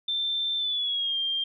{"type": "tone with pitch glide", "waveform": "sine", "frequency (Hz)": [3561, 3191], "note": ["A7", "G7"], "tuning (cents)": [20, 30], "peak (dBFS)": -25, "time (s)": [0.08, 1.44], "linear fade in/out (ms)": 5, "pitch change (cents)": -190, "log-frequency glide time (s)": [0.57, 1.17], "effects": []}